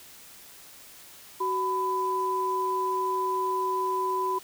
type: tone pair together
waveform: sine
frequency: 375.2 / 1000 Hz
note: F#4 / B5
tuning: +24 / +21 cents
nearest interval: octave + perfect fourth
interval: 1697 cents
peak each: -30 / -26 dBFS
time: 1.4-4.39 s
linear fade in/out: 10 ms
effects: white hiss -49 dBFS RMS until 4.43 s